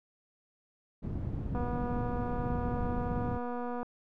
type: low-pass noise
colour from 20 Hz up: white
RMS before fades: -35 dBFS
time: 1.02-3.38 s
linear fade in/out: 20 ms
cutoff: 150 Hz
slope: 12 dB/octave
type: click train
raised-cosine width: 1 ms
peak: -25 dBFS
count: 555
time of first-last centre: 1.55-3.83 s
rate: 243 Hz
effects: none